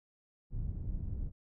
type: low-pass noise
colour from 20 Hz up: pink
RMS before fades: -37 dBFS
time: 0.5-1.32 s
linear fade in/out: 50 ms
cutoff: 110 Hz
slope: 12 dB/octave
effects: none